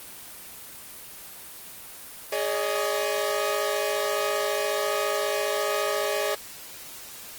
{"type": "chord", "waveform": "sawtooth", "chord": "Ab suspended fourth", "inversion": "none", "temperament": "equal with one note detuned", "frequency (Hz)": [415.3, 567.7, 622.3], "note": ["Ab4", "Db5", "Eb5"], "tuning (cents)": [0, 41, 0], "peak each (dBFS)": -25, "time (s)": [2.32, 6.35], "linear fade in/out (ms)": 5, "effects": ["white hiss -42 dBFS RMS until 7.38 s", "Opus 24 kbps"]}